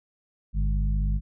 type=harmonic tone with a mistuned harmonic; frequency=50.5 Hz; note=G#1; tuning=48 cents flat; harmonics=1 / 2 / 3 / 4; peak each=-22 / -34 / -32 / -36 dBFS; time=0.53-1.21 s; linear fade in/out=50 ms; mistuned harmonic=3; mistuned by=-57 cents; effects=none